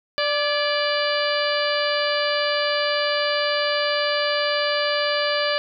harmonic tone with a mistuned harmonic, 587.3 Hz, D5, in tune, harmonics 1 / 2 / 3 / 4 / 5 / 6 / 7 / 8, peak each -23 / -28 / -27 / -31 / -29 / -33 / -32 / -29 dBFS, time 0.18-5.58 s, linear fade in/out 0 ms, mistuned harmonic 3, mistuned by -47 cents, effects none

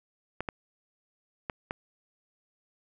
clicks, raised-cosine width 0.5 ms, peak -17 dBFS, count 4, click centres 0.406 / 0.488 / 1.498 / 1.709 s, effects none

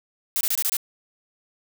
blue noise bursts, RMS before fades -23 dBFS, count 6, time 0.36-0.768 s, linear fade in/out 0 ms, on 48 ms, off 24 ms, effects none

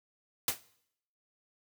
white noise with exponential decay, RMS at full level -25 dBFS, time 0.48-0.6 s, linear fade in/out 2 ms, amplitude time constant 26 ms, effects noise-tail reverb RT60 0.7 s tail -20 dB re dry

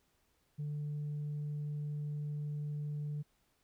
sine tone, 147.9 Hz, D3, 13 cents sharp, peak -34 dBFS, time 0.58-3.23 s, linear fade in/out 20 ms, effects tanh soft clip ceiling -34 dBFS + pink hiss -75 dBFS RMS until 3.63 s

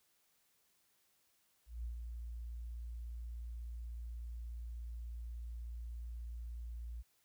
sine tone with ADSR envelope, 58.27 Hz, A#1, in tune, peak -38 dBFS, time 1.66-7.03 s, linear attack 180 ms, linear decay 110 ms, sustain -4 dB, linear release 26 ms, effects white hiss -75 dBFS RMS until 7.24 s

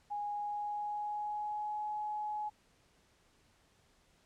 sine tone with pitch glide, 825 to 843.8 Hz, G#5 to G#5, -12 to +27 cents, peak -35 dBFS, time 0.1-2.5 s, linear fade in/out 20 ms, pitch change +39 cents, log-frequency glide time 0.25-1.84 s, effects pink hiss -69 dBFS RMS until 4.25 s + low-pass 9000 Hz 12 dB/octave

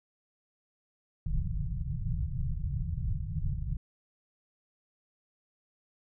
pink low-pass noise, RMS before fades -32 dBFS, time 1.26-3.77 s, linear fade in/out 2 ms, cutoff 170 Hz, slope 96 dB/octave, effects none

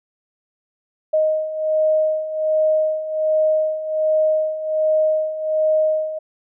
sine beating tone pair, 622.3 / 623.6 Hz, D#5 / D#5, 0 / +4 cents, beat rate 1.3 Hz, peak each -22 / -17 dBFS, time 1.13-6.19 s, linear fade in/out 10 ms, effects none

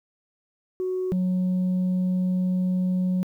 sine tone pair in turn, 370 / 183.3 Hz, F#4 / F#3, 0 / -16 cents, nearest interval octave, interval 1216 cents, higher first, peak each -23 / -18 dBFS, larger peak second, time 0.8-1.12 / 1.12-3.23 s, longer second, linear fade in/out 0 ms, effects tanh soft clip ceiling -20 dBFS + 10-bit

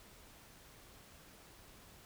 silence, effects pink hiss -59 dBFS RMS until 2.05 s

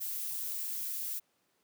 violet noise, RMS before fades -37 dBFS, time 0-1.2 s, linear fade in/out 20 ms, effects pink hiss -74 dBFS RMS until 1.63 s + high-pass 200 Hz 12 dB/octave

